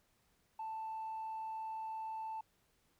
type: tone with tanh clipping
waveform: triangle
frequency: 883 Hz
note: A5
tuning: 6 cents sharp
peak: -40 dBFS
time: 0.59-2.41 s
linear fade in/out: 5 ms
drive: 5 dB
effects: pink hiss -75 dBFS RMS until 2.99 s